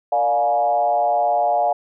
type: tone with frequency modulation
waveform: sine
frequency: 711 Hz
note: F5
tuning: 31 cents sharp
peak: -15 dBFS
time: 0.12-1.73 s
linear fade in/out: 5 ms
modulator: 126 Hz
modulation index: 1
effects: none